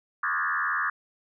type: tone with frequency modulation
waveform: sine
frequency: 1435 Hz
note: F6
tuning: 47 cents sharp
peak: -24 dBFS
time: 0.23-0.9 s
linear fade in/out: 5 ms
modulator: 82.3 Hz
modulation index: 4.1
effects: none